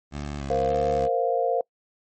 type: tone with vibrato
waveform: 15% pulse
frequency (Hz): 70.7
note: C#2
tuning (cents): +35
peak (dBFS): -24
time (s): 0.11-1.09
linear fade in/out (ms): 50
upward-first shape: square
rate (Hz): 1.7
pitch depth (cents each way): 45
type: chord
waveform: sine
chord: Bb suspended second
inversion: none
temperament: equal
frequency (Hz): 466.2 / 523.3 / 698.5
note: Bb4 / C5 / F5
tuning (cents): 0 / 0 / 0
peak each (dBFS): -25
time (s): 0.5-1.61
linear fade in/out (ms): 2
effects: noise-tail reverb RT60 0.1 s tail -25 dB re dry + MP3 32 kbps